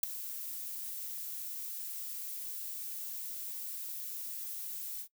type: noise with ADSR envelope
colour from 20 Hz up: violet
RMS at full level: -24 dBFS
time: 0.03-5.08 s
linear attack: 5 ms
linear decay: 4 ms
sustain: -17 dB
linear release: 74 ms
effects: noise-tail reverb RT60 0.1 s tail -20 dB re dry